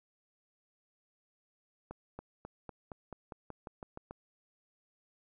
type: accelerating click train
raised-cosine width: 1 ms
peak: -29 dBFS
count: 12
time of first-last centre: 1.91-4.11 s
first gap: 280 ms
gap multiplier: 0.93
effects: none